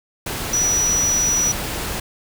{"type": "tone in noise", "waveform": "sine", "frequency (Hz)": 5870, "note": "F#8", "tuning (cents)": -15, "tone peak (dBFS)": -16, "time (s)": [0.53, 1.52], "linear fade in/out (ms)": 5, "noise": "pink", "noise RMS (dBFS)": -26, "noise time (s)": [0.26, 2], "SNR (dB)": 7, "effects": []}